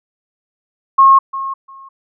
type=tone with echo; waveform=sine; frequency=1082 Hz; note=C#6; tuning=42 cents flat; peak=-4 dBFS; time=0.98-1.19 s; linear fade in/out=10 ms; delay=350 ms; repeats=2; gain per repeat=-15 dB; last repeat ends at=1.89 s; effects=none